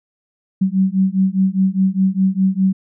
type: beating tone pair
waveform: sine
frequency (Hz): 188 / 192.9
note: F#3 / G3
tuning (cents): +28 / -28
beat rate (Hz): 4.9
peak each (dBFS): -16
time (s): 0.61-2.73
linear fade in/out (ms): 10
effects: none